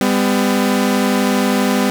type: tone pair together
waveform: sawtooth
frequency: 200.1 / 252.4 Hz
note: G3 / B3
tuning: +36 / +38 cents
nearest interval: major third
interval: 402 cents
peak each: -12 dBFS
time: 0.01-1.9 s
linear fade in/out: 0 ms
effects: none